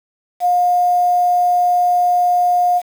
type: tone with quantisation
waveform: sine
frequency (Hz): 713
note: F5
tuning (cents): +36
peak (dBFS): -11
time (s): 0.4-2.82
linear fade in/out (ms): 50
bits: 6
effects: none